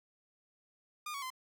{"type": "tone with pitch steps", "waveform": "sawtooth", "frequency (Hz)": [1214, 1119.7, 1032.7], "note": ["D#6", "C#6", "C6"], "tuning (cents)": [-43, 17, -23], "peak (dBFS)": -35, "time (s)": [1.06, 1.303], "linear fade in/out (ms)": 5, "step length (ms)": 81, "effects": []}